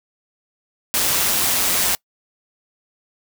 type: noise with amplitude modulation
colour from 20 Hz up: white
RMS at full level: -17 dBFS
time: 0.94-1.95 s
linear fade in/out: 0 ms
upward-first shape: sine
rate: 186 Hz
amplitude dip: 40%
effects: noise-tail reverb RT60 0.1 s tail -25 dB re dry